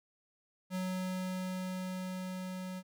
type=tone with level ramp; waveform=square; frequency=185 Hz; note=F#3; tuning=in tune; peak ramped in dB=-34 to -40 dBFS; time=0.7-2.83 s; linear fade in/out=50 ms; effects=none